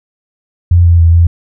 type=tone with pitch steps; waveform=sine; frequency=87 / 85.3 / 83.4 / 84.9 Hz; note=F2 / F2 / E2 / F2; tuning=-6 / -40 / +21 / -48 cents; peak=-3 dBFS; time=0.71-1.27 s; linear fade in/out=5 ms; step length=140 ms; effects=none